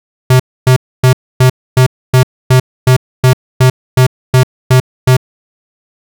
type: tone bursts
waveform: square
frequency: 128.4 Hz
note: C3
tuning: 32 cents flat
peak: -4 dBFS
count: 14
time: 0.3-5.168 s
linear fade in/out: 5 ms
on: 97 ms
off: 270 ms
effects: none